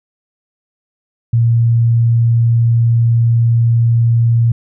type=tone; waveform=sine; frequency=116.54 Hz; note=A#2; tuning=in tune; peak=-8 dBFS; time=1.33-4.52 s; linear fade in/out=5 ms; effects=none